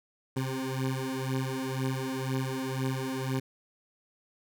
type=beating tone pair; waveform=20% pulse; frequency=130.81 / 132.81 Hz; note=C3 / C3; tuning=0 / +26 cents; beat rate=2 Hz; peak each=-28 dBFS; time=0.36-3.4 s; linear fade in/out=10 ms; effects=none